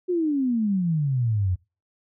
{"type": "exponential sweep", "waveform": "sine", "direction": "down", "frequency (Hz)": [370, 87.31], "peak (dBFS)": -20, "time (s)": [0.08, 1.56], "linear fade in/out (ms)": 20, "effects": ["noise-tail reverb RT60 0.3 s tail -23 dB re dry"]}